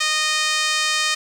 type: tone with high-pass filter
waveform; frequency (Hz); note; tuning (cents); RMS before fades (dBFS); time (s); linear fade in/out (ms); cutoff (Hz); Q
5% pulse; 617; D#5; -15; -20; 0-1.15; 10; 1400; 1.4
effects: low-pass 9000 Hz 12 dB/octave + 7-bit